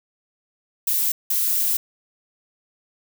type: noise bursts at uneven times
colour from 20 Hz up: violet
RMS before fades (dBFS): -21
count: 2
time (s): 0.87-1.12 / 1.3-1.77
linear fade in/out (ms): 5
effects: none